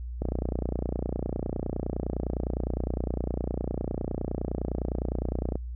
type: click train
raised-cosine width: 2 ms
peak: -16 dBFS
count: 160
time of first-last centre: 0.22-5.556 s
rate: 29.8 Hz
effects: added 60 Hz sine -33 dBFS peak until 5.75 s